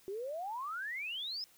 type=exponential sweep; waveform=sine; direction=up; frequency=373.3 to 5274 Hz; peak=-37 dBFS; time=0.08-1.44 s; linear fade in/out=0 ms; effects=white hiss -64 dBFS RMS until 1.57 s